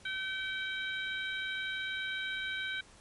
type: harmonic tone with a mistuned harmonic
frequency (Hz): 767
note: G5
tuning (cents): -38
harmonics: 2 / 3 / 4 / 5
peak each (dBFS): -36 / -41 / -43 / -42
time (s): 0.05-2.81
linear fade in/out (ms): 5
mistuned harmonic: 4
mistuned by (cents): +37
effects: pink hiss -58 dBFS RMS until 3 s + MP3 48 kbps